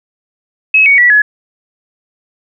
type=tone with pitch steps; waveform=sine; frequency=2570 / 2237 / 1947.7 / 1695.6 Hz; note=E7 / C#7 / B6 / G#6; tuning=-45 / +15 / -25 / +35 cents; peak=-4 dBFS; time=0.74-1.22 s; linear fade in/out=5 ms; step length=120 ms; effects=none